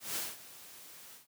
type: noise with ADSR envelope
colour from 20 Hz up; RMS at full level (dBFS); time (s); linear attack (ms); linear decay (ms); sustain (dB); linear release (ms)
white; -35; 0-1.27; 160; 200; -17; 130
effects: high-pass 100 Hz 12 dB/octave